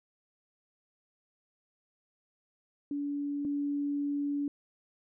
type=tone pair in turn; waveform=sine; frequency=286.6 / 286.6 Hz; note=D4 / D4; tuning=-42 / -42 cents; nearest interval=unison; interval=0 cents; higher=neither; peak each=-31 / -29 dBFS; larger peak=second; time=2.91-3.45 / 3.45-4.48 s; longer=second; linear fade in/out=2 ms; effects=none